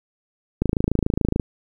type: click train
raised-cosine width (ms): 3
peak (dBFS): -6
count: 22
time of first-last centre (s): 0.62-1.398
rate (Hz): 27
effects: 8-bit